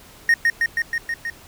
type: tone with echo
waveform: triangle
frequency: 1855 Hz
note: A#6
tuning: 9 cents flat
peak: -10 dBFS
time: 0.29-0.34 s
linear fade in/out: 2 ms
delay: 160 ms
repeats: 6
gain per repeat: -2 dB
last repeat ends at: 1.3 s
effects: pink hiss -46 dBFS RMS until 1.47 s